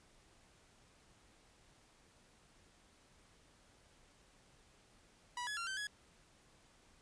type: tone with pitch steps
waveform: sawtooth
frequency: 976 / 1693 / 1377 / 1547 / 1678 Hz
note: B5 / G#6 / F6 / G6 / G#6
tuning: -21 / +33 / -25 / -23 / +17 cents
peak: -36 dBFS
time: 5.37-5.87 s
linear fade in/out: 2 ms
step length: 100 ms
effects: pink hiss -67 dBFS RMS until 7.01 s + resampled to 22050 Hz